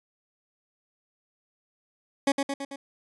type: tone with echo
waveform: 20% pulse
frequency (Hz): 277.2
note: C#4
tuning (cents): 0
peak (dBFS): -15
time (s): 2.27-2.32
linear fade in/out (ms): 5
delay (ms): 110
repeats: 4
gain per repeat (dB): -4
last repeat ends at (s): 2.76
effects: resampled to 24000 Hz